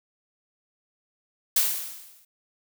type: noise with exponential decay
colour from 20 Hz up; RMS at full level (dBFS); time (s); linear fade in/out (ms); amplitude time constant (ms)
blue; -19; 1.56-2.25; 5; 150
effects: none